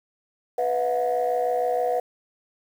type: chord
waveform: sine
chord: B suspended fourth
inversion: none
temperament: equal with one note detuned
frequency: 493.9 / 659.3 / 725.6 Hz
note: B4 / E5 / F#5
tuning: 0 / 0 / -34 cents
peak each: -23 / -27 / -24 dBFS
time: 0.58-2 s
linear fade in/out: 5 ms
effects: tanh soft clip ceiling -15 dBFS + 8-bit